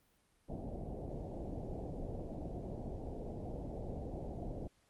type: low-pass noise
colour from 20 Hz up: pink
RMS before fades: -43 dBFS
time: 0.48-4.68 s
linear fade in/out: 20 ms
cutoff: 740 Hz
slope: 48 dB/octave
effects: pink hiss -73 dBFS RMS until 4.89 s + Opus 32 kbps